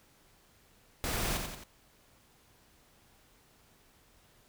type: noise with echo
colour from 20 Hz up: pink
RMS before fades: -34 dBFS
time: 1.04-1.37 s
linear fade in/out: 0 ms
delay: 89 ms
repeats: 3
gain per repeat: -5 dB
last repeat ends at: 1.637 s
effects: pink hiss -64 dBFS RMS until 4.48 s